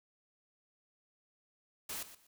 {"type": "noise with echo", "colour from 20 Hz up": "white", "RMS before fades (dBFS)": -41, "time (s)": [1.89, 2.03], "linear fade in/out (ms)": 5, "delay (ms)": 120, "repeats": 2, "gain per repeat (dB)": -13, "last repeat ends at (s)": 2.27, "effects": []}